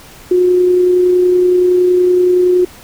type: tone with amplitude modulation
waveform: sine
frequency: 361.1 Hz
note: F#4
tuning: 42 cents flat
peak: -6 dBFS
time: 0.31-2.65 s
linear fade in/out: 5 ms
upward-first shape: sine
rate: 30.7 Hz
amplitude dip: 25%
effects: pink hiss -38 dBFS RMS until 2.83 s